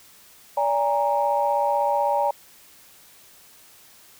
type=tone cluster; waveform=sine; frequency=577 / 817 / 933 Hz; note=D5 / G#5 / A#5; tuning=-31 / -29 / +1 cents; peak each=-23 dBFS; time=0.57-2.31 s; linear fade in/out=5 ms; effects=tanh soft clip ceiling -9 dBFS + white hiss -51 dBFS RMS until 4.19 s